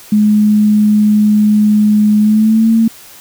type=tone with pitch glide; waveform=sine; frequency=210.8 to 225.9 Hz; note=G#3 to A3; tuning=+26 to +46 cents; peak=-6 dBFS; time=0.12-2.88 s; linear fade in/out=5 ms; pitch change=+120 cents; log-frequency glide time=2.2-2.71 s; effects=white hiss -37 dBFS RMS until 3.2 s